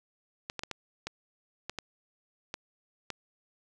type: clicks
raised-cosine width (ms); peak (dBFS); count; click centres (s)
0.2; -18; 9; 0.499 / 0.593 / 0.635 / 0.713 / 1.07 / 1.696 / 1.787 / 2.541 / 3.103
effects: none